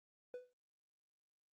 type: tone with exponential decay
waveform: triangle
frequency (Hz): 496.8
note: B4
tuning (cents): +10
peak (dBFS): -39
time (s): 0.34-0.53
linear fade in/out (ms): 1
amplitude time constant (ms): 40
effects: Opus 32 kbps